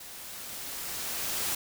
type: noise with level ramp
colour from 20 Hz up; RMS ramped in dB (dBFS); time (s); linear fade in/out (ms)
white; -45 to -30; 0-1.55; 5
effects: none